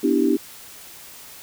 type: chord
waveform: sine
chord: E minor seventh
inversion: second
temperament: equal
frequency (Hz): 246.9 / 293.7 / 329.6 / 392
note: B3 / D4 / E4 / G4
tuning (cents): 0 / 0 / 0 / 0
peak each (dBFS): -22 / -20 / -22 / -22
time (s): 0.03-0.37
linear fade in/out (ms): 10
effects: white hiss -42 dBFS RMS until 1.42 s